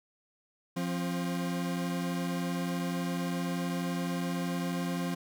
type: tone pair together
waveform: 40% pulse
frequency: 174.61 / 265.8 Hz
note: F3 / C4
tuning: 0 / +27 cents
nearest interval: perfect fifth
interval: 727 cents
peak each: -31 / -35 dBFS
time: 0.76-5.15 s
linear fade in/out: 10 ms
effects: none